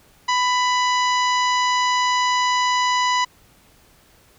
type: harmonic tone with a mistuned harmonic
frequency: 995 Hz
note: B5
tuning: 13 cents sharp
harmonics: 1 / 2 / 3 / 4 / 5 / 6 / 7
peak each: -18 / -24 / -28 / -30 / -32 / -34 / -35 dBFS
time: 0.28-3.25 s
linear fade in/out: 10 ms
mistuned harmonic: 3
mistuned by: -19 cents
effects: pink hiss -54 dBFS RMS until 4.38 s